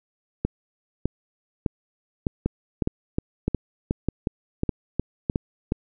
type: two click trains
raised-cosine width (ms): 3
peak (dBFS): -9 / -9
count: 9 / 10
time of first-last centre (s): 0.45-5.298 / 2.46-5.721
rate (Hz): 1.65 / 2.76
effects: none